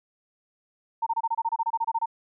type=tone bursts; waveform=sine; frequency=913 Hz; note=A#5; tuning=36 cents flat; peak=-22 dBFS; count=15; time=1.02-2.059 s; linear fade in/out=10 ms; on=45 ms; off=26 ms; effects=none